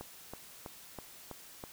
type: click train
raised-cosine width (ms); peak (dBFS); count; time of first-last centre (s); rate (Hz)
1; -28; 6; 0.01-1.639; 3.07
effects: white hiss -53 dBFS RMS until 1.72 s